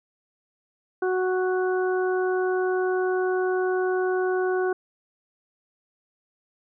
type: harmonic tone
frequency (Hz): 370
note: F#4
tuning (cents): 0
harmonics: 1 / 2 / 3 / 4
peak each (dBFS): -22 / -31 / -36 / -32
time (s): 1.02-4.73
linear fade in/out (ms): 5
effects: none